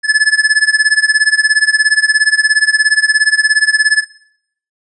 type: tone with tremolo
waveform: square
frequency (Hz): 1724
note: A6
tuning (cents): -36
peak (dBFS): -5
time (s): 0.03-4.05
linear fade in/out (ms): 50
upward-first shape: sine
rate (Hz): 17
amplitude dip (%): 90
effects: noise-tail reverb RT60 0.7 s tail -21 dB re dry + resampled to 22050 Hz